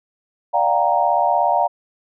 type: chord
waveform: sine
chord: G minor seventh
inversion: second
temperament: equal with one note detuned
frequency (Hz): 587.3 / 707.4 / 784 / 932.3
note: D5 / F5 / G5 / Bb5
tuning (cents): 0 / +22 / 0 / 0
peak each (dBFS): -22 / -18 / -21 / -19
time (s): 0.53-1.68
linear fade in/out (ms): 20
effects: none